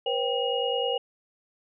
sine tone cluster, 482.2 / 532 / 785 / 2874 Hz, B4 / C5 / G5 / F7, -41 / +29 / +2 / +49 cents, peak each -28 / -30 / -32 / -30 dBFS, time 0.06-0.98 s, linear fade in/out 5 ms, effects none

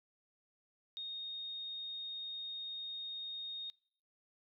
sine tone, 3709 Hz, A#7, 9 cents flat, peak -40 dBFS, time 0.97-3.7 s, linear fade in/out 0 ms, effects noise-tail reverb RT60 0.6 s tail -25 dB re dry

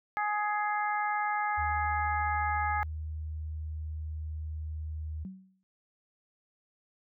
harmonic tone, 418.1 Hz, G#4, 12 cents sharp, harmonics 2 / 3 / 4 / 5, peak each -30 / -34 / -36 / -38 dBFS, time 0.17-2.83 s, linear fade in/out 0 ms
sine tone, 77.78 Hz, D#2, in tune, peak -34 dBFS, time 1.57-5.25 s, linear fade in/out 20 ms
sine tone with exponential decay, 189.1 Hz, F#3, 38 cents sharp, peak -35 dBFS, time 5.25-5.63 s, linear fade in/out 0 ms, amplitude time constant 81 ms
effects none

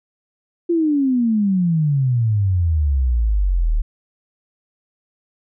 sine exponential sweep, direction down, 349.1 to 36.53 Hz, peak -14 dBFS, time 0.69-3.82 s, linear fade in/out 10 ms, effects none

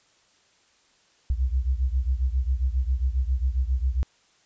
sine beating tone pair, 61.74 / 69.14 Hz, B1 / C#2, 0 / -4 cents, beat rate 7.4 Hz, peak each -23 / -26 dBFS, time 1.3-4.03 s, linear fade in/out 0 ms, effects white hiss -62 dBFS RMS until 4.45 s + resampled to 16000 Hz

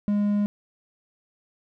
triangle tone, 205.7 Hz, G#3, 16 cents flat, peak -18 dBFS, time 0.08-0.46 s, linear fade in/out 0 ms, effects none

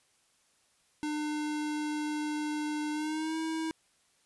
square tone with pitch glide, 301.1 to 320.9 Hz, D4 to E4, +43 to -46 cents, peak -32 dBFS, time 1.03-3.71 s, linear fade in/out 0 ms, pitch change +111 cents, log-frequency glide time 2.92-3.37 s, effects white hiss -69 dBFS RMS until 4.25 s + resampled to 24000 Hz

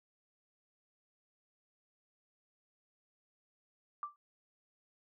sine tone with exponential decay, 1174.7 Hz, D6, in tune, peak -33 dBFS, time 4.03-4.16 s, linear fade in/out 1 ms, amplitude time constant 28 ms, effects noise-tail reverb RT60 0.1 s tail -22 dB re dry

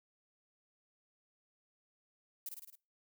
violet noise with echo, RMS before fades -42 dBFS, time 2.46-2.49 s, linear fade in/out 2 ms, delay 53 ms, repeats 5, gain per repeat -3 dB, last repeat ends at 2.755 s, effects noise-tail reverb RT60 0.3 s tail -23 dB re dry

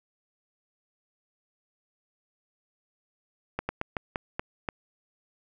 slowing click train, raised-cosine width 0.5 ms, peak -14 dBFS, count 7, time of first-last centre 3.59-4.688 s, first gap 100 ms, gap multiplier 1.24, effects none

